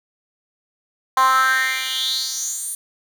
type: tone with high-pass filter sweep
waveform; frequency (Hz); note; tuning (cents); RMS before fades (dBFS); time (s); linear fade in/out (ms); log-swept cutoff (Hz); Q
10% pulse; 261.6; C4; 0; -20; 1.17-2.75; 2; 950 to 9900; 5.3
effects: none